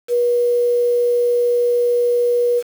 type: tone with quantisation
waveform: sine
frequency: 482.6 Hz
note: B4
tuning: 40 cents flat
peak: -13 dBFS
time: 0.08-2.63 s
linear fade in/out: 50 ms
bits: 6
effects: none